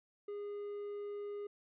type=tone; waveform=triangle; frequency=410 Hz; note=G#4; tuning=22 cents flat; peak=-38 dBFS; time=0.28-1.47 s; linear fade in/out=5 ms; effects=resampled to 8000 Hz